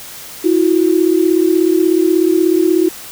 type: tone pair together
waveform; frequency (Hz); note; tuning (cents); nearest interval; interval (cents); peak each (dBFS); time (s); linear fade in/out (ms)
sine; 327.1 / 363.6; E4 / F#4; -13 / -30; major second; 183; -12; 0.44-2.89; 10
effects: white hiss -32 dBFS RMS until 3.11 s